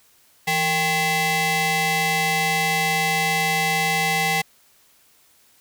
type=ring-modulated tone; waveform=sawtooth; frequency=622.3 Hz; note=D#5; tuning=in tune; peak=-12 dBFS; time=0.47-4.42 s; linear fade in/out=10 ms; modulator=1410 Hz; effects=white hiss -57 dBFS RMS until 5.6 s